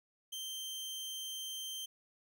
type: tone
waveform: sawtooth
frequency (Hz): 3136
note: G7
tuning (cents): 0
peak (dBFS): -37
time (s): 0.32-1.86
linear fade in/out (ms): 10
effects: none